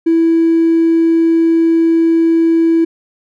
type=tone with hard clipping; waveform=triangle; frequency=329.7 Hz; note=E4; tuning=in tune; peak=-8 dBFS; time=0.06-2.85 s; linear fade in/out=10 ms; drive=3 dB; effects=none